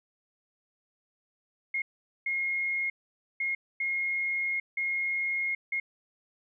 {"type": "tone bursts at uneven times", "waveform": "sine", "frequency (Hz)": 2149, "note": "C7", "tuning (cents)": 46, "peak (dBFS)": -27, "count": 6, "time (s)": [[1.74, 1.82], [2.26, 2.9], [3.4, 3.55], [3.8, 4.6], [4.77, 5.55], [5.72, 5.8]], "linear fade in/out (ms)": 5, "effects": []}